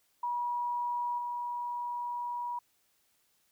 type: tone with level steps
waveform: sine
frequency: 965 Hz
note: B5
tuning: 40 cents flat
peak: -30 / -33 dBFS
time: 0.23-2.59 s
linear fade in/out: 5 ms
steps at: 1.18 s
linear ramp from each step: 5 ms
effects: white hiss -72 dBFS RMS until 3.51 s